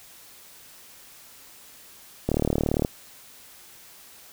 click train, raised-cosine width 2 ms, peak -9 dBFS, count 22, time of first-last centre 2.29-2.849 s, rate 37.6 Hz, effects white hiss -49 dBFS RMS until 4.32 s

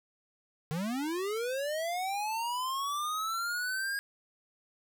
square linear sweep, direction up, 146.83 to 1639 Hz, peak -32 dBFS, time 0.71-3.99 s, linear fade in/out 0 ms, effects none

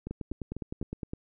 two click trains, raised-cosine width 3 ms, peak -22 / -23 dBFS, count 11 / 4, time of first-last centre 0.11-1.135 / 0.07-0.814 s, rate 9.76 / 4.03 Hz, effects none

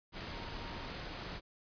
sine tone in noise, 932.3 Hz, A#5, in tune, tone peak -53 dBFS, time 0.3-0.91 s, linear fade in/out 50 ms, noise pink, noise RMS -43 dBFS, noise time 0.12-1.41 s, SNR -13 dB, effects resampled to 11025 Hz

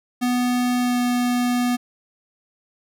square tone with pitch glide, 246.9 to 245.2 Hz, B3 to B3, 0 to -12 cents, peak -19 dBFS, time 0.21-1.77 s, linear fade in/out 20 ms, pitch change -12 cents, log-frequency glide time 0.8-0.98 s, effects none

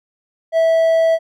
triangle tone, 654 Hz, E5, 14 cents flat, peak -9 dBFS, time 0.52-1.19 s, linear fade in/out 50 ms, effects none

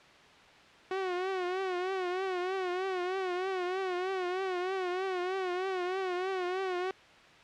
sawtooth tone with vibrato, 370 Hz, F#4, in tune, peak -27 dBFS, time 0.91-6.91 s, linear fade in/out 2 ms, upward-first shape triangle, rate 3.2 Hz, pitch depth 87 cents each way, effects white hiss -55 dBFS RMS until 7.43 s + low-pass 3000 Hz 12 dB/octave

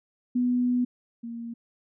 sine tone pair in turn, 246.9 / 233 Hz, B3 / A#3, 0 / -1 cents, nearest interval minor second, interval 101 cents, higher first, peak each -21 / -33 dBFS, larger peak first, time 0.35-0.85 / 1.23-1.54 s, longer first, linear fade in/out 10 ms, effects none

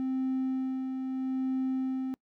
triangle tone with tremolo, 261.6 Hz, C4, in tune, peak -24 dBFS, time 0-2.14 s, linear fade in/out 0 ms, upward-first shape sine, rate 0.78 Hz, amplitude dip 45%, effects noise-tail reverb RT60 0.1 s tail -25 dB re dry + tanh soft clip ceiling -22 dBFS

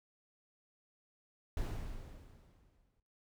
brown noise with exponential decay, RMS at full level -36 dBFS, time 1.57-3 s, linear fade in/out 2 ms, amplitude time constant 310 ms, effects noise-tail reverb RT60 0.5 s tail -21 dB re dry

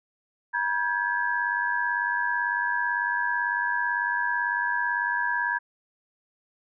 sine tone cluster, 962 / 1593 / 1691 Hz, B5 / G6 / G#6, -46 / +27 / +31 cents, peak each -28 dBFS, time 0.53-5.59 s, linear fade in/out 20 ms, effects none

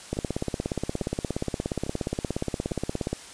two click trains, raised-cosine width 2 ms, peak -13 / -22 dBFS, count 52 / 4, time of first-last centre 0.13-3.13 / 0.17-2.712 s, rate 17 / 1.18 Hz, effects white hiss -44 dBFS RMS until 3.33 s + resampled to 22050 Hz

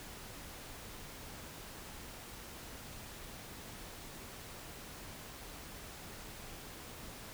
silence, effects pink hiss -49 dBFS RMS until 7.33 s

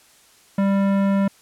sine tone with tanh clipping, 197 Hz, G3, 9 cents sharp, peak -18 dBFS, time 0.58-1.28 s, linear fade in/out 5 ms, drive 17 dB, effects white hiss -53 dBFS RMS until 1.41 s + low-pass 11000 Hz 12 dB/octave

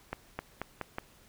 accelerating click train, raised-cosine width 0.5 ms, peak -19 dBFS, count 5, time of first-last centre 0.13-0.984 s, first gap 260 ms, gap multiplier 0.87, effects pink hiss -60 dBFS RMS until 1.28 s

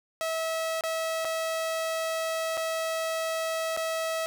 sawtooth tone with dropouts, 648 Hz, E5, 30 cents flat, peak -24 dBFS, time 0.21-4.26 s, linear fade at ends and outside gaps 0 ms, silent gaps 0.809-0.837 / 1.247-1.252 / 2.571-2.576 / 3.766-3.774 s, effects none

